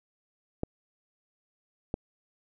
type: clicks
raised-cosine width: 2 ms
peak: -16 dBFS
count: 2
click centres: 0.634 / 1.941 s
effects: none